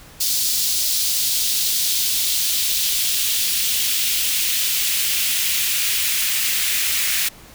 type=noise with high-pass filter sweep; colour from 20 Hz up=white; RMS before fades=-20 dBFS; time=0.2-7.29 s; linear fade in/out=10 ms; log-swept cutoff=4400 to 2100 Hz; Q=1.6; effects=pink hiss -44 dBFS RMS until 7.54 s